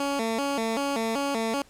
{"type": "tone with vibrato", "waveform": "15% pulse", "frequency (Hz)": 251.3, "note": "B3", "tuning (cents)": 30, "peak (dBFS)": -19, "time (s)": [0, 1.62], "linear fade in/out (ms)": 2, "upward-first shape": "square", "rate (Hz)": 2.6, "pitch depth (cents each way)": 190, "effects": ["pink hiss -56 dBFS RMS until 1.69 s", "low-pass 11000 Hz 12 dB/octave"]}